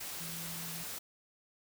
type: tone in noise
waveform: sine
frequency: 167.1 Hz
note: E3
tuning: 24 cents sharp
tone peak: -46 dBFS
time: 0.2-0.84 s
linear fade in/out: 10 ms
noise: white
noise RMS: -42 dBFS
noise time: 0-0.99 s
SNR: -7 dB
effects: none